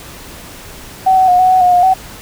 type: tone with pitch steps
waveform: sine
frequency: 757 / 751 / 721 / 741 / 745 / 721 / 714 / 755 Hz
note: F#5 / F#5 / F#5 / F#5 / F#5 / F#5 / F5 / F#5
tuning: +39 / +26 / -45 / +2 / +12 / -45 / +38 / +35 cents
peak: -6 dBFS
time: 1.06-1.94 s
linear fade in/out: 10 ms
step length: 110 ms
effects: pink hiss -33 dBFS RMS until 2.21 s